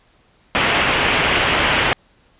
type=low-pass noise; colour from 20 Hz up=white; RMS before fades=-17 dBFS; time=0.55-1.93 s; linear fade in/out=0 ms; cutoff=3200 Hz; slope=48 dB/octave; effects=pink hiss -56 dBFS RMS until 2.39 s + resampled to 8000 Hz